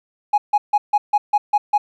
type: tone bursts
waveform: triangle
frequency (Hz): 830.6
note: G#5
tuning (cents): 0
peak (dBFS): -8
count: 8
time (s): 0.33-1.78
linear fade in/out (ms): 10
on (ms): 50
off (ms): 150
effects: tanh soft clip ceiling -8 dBFS